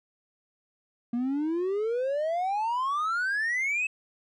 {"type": "exponential sweep", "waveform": "triangle", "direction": "up", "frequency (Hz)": [233.1, 2623], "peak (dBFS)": -23, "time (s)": [1.13, 3.87], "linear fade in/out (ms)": 5, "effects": ["tanh soft clip ceiling -19 dBFS", "resampled to 24000 Hz"]}